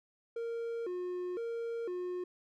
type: tone with vibrato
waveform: triangle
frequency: 408.5 Hz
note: G#4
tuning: 29 cents flat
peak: -33 dBFS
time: 0.36-2.24 s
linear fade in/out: 5 ms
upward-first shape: square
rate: 0.99 Hz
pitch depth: 220 cents each way
effects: none